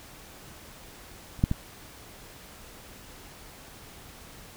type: clicks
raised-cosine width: 5 ms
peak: -30 / -8 / -13 dBFS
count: 3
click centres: 1.392 / 1.439 / 1.514 s
effects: pink hiss -48 dBFS RMS until 4.56 s